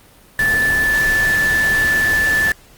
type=tone in noise; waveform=sine; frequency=1749 Hz; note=A6; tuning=11 cents flat; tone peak=-13 dBFS; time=0.39-2.52 s; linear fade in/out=2 ms; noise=pink; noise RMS=-25 dBFS; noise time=0.39-2.52 s; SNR=+9 dB; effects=pink hiss -47 dBFS RMS until 2.77 s + Opus 32 kbps